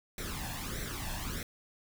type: noise with flanger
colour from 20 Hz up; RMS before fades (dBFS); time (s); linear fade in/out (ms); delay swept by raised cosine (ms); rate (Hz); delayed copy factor
pink; -38; 0.18-1.43; 2; 0.51 to 1.17; 1.6; +0.7
effects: none